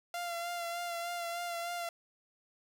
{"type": "tone with vibrato", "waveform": "sawtooth", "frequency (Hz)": 690, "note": "F5", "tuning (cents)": -21, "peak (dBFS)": -32, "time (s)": [0.14, 1.89], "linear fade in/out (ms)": 2, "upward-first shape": "sine", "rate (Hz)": 3.3, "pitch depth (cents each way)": 26, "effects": []}